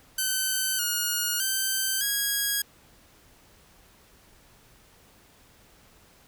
5% pulse tone with pitch steps, 1532 / 1438 / 1551 / 1650 Hz, G6 / F#6 / G6 / G#6, -40 / -50 / -19 / -12 cents, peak -14 dBFS, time 0.18-2.62 s, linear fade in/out 5 ms, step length 610 ms, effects pink hiss -57 dBFS RMS until 6.27 s

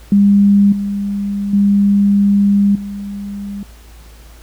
sine tone with level steps, 201.2 Hz, G3, 45 cents sharp, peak -6 / -16 / -8 / -22 dBFS, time 0.12-3.63 s, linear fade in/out 2 ms, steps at 0.72 / 1.53 / 2.75 s, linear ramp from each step 5 ms, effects added 56 Hz sine -37 dBFS peak until 4.42 s + pink hiss -45 dBFS RMS until 4.42 s

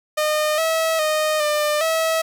sawtooth tone with pitch steps, 610 / 647 / 617 / 599 / 647 Hz, D#5 / E5 / D#5 / D5 / E5, -34 / -32 / -15 / +34 / -32 cents, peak -14 dBFS, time 0.17-2.22 s, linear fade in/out 10 ms, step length 410 ms, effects none

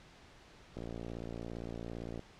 click train, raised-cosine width 2 ms, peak -29 dBFS, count 83, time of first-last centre 0.77-2.194 s, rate 57.6 Hz, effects pink hiss -58 dBFS RMS until 2.39 s + low-pass 5000 Hz 12 dB/octave

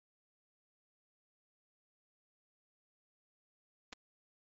clicks, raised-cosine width 0.2 ms, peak -29 dBFS, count 2, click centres 3.927 / 3.931 s, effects MP3 48 kbps

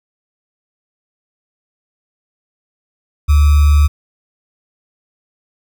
sine tone with sample-and-hold, 73.5 Hz, D2, 2 cents sharp, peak -6 dBFS, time 3.28-3.88 s, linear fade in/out 20 ms, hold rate 1225 Hz, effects none

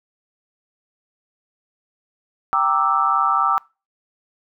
sine chord, E half-diminished seventh, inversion first, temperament equal, 784 / 932.3 / 1174.7 / 1318.5 Hz, G5 / Bb5 / D6 / E6, 0 / 0 / 0 / 0 cents, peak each -23 / -25 / -19 / -19 dBFS, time 2.53-3.58 s, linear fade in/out 0 ms, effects noise-tail reverb RT60 0.3 s tail -25 dB re dry

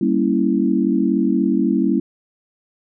sine chord, G diminished seventh, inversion none, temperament equal, 196 / 233.1 / 277.2 / 329.6 Hz, G3 / Bb3 / Db4 / Fb4, 0 / 0 / 0 / 0 cents, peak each -20 dBFS, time 0.01-2 s, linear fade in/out 5 ms, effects none

